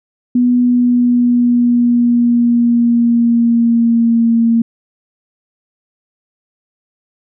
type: tone with pitch glide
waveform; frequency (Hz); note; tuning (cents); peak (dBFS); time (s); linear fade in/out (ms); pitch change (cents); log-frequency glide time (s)
sine; 245.5 to 230.4; B3 to A#3; -10 to -20; -8; 0.35-4.62; 5; -110; 0.6-4.33
effects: none